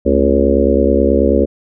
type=harmonic tone with a mistuned harmonic; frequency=69.3 Hz; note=C#2; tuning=in tune; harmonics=1 / 3 / 4 / 5 / 6 / 7 / 8; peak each=-17 / -17 / -17 / -17 / -17 / -17 / -17 dBFS; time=0.05-1.46 s; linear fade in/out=20 ms; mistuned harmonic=3; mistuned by=+92 cents; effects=none